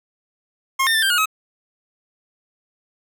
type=tone with pitch steps; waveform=25% pulse; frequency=1072 / 1812 / 1772 / 1579 / 1437 / 1277 Hz; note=C6 / A#6 / A6 / G6 / F6 / D#6; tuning=+42 / -50 / +12 / +12 / +49 / +45 cents; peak=-12 dBFS; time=0.79-1.258 s; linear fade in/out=10 ms; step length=78 ms; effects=none